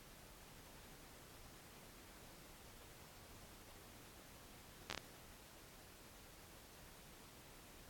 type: slowing click train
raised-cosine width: 0.2 ms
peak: -24 dBFS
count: 5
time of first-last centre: 4.9-4.977 s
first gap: 11 ms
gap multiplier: 1.39
effects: pink hiss -60 dBFS RMS until 7.89 s + AAC 64 kbps